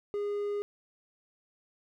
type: tone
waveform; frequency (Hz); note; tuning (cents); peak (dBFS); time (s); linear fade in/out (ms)
triangle; 410; G#4; -22; -28; 0.14-0.62; 0
effects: none